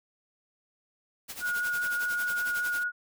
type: noise with tremolo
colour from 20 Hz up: white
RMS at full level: -38 dBFS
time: 1.28-2.84 s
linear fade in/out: 20 ms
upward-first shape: sine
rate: 11 Hz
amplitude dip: 75%
type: tone with vibrato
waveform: sine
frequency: 1445 Hz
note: F#6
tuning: 41 cents flat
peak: -27 dBFS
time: 1.4-2.92 s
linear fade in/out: 50 ms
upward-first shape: sine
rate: 5 Hz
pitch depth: 10 cents each way
effects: none